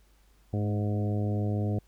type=harmonic tone with a mistuned harmonic; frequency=103.8 Hz; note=G#2; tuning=in tune; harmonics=1 / 2 / 3 / 4 / 5 / 6 / 7; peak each=-27 / -33 / -37 / -39 / -41 / -43 / -44 dBFS; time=0.53-1.79 s; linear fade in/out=5 ms; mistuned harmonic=2; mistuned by=+25 cents; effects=added 50 Hz sine -59 dBFS peak until 1.87 s + pink hiss -67 dBFS RMS until 1.87 s